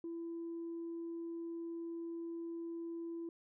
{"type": "tone", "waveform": "sine", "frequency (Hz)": 335.1, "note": "E4", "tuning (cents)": 29, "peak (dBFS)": -39, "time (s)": [0.04, 3.29], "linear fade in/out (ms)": 2, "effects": ["tanh soft clip ceiling -37 dBFS"]}